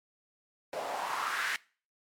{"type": "noise with band-pass filter sweep", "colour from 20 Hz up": "white", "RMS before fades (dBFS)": -34, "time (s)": [0.73, 1.56], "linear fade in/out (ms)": 0, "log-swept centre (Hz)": [570, 1900], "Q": 3.3, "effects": ["noise-tail reverb RT60 0.4 s tail -23 dB re dry", "MP3 96 kbps"]}